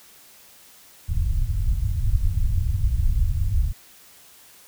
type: low-pass noise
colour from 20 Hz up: pink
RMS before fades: -21 dBFS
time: 1.08-3.73 s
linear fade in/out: 10 ms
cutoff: 100 Hz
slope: 24 dB/octave
effects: white hiss -50 dBFS RMS until 4.67 s

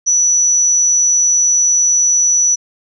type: tone with amplitude modulation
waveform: sine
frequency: 5920 Hz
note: F#8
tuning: in tune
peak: -8 dBFS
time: 0.06-2.56 s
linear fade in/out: 20 ms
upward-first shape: sine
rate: 169 Hz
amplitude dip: 25%
effects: none

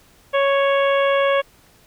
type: harmonic tone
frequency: 554.4 Hz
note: C#5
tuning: in tune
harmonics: 1 / 2 / 3 / 4 / 5 / 6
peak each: -16 / -22 / -26 / -28 / -30 / -32 dBFS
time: 0.33-1.42 s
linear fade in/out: 20 ms
effects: pink hiss -53 dBFS RMS until 1.86 s

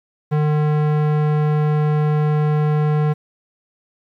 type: tone with low-pass filter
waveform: square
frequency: 150.9 Hz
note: D3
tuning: 47 cents sharp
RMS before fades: -17 dBFS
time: 0.31-3.14 s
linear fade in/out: 20 ms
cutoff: 1500 Hz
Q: 0.58
effects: 9-bit

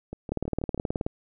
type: two click trains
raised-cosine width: 2 ms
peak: -14 / -22 dBFS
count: 15 / 5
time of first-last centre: 0.32-1.065 / 0.13-0.777 s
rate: 18.8 / 6.18 Hz
effects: none

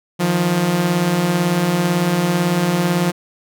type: beating tone pair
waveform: sawtooth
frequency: 158.1 / 176.1 Hz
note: D#3 / F3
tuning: +28 / +15 cents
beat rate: 18 Hz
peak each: -18 / -12 dBFS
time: 0.19-3.12 s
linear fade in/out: 20 ms
effects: none

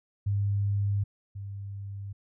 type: tone pair in turn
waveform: sine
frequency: 100.8 / 99.53 Hz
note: G2 / G2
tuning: +49 / +27 cents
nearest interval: unison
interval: 22 cents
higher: first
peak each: -24 / -35 dBFS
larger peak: first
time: 0.26-1.04 / 1.35-2.13 s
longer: neither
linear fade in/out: 10 ms
effects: none

